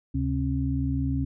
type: tone cluster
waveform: sine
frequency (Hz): 72.5 / 132.3 / 270.4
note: D2 / C3 / C#4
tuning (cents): -22 / +20 / -43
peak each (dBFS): -28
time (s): 0.14-1.25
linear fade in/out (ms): 10
effects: none